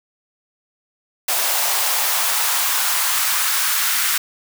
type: noise with high-pass filter sweep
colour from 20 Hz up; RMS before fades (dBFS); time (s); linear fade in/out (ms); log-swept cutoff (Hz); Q
white; -19; 1.28-4.18; 5; 670 to 1400; 1.8
effects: none